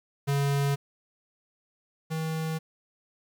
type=tone pair in turn; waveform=square; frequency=140.7 / 159.68 Hz; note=C#3 / D#3; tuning=+26 / +45 cents; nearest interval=major second; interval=219 cents; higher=second; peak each=-24 / -29 dBFS; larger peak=first; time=0.27-0.76 / 2.1-2.59 s; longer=neither; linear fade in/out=20 ms; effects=10-bit